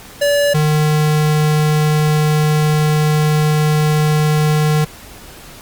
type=tone pair in turn; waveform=square; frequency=575 / 152.3 Hz; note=D5 / D#3; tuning=-37 / -37 cents; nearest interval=octave + major seventh; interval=2300 cents; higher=first; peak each=-12 dBFS; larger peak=neither; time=0.21-0.54 / 0.54-4.85 s; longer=second; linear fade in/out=10 ms; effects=pink hiss -37 dBFS RMS until 5.61 s + Opus 48 kbps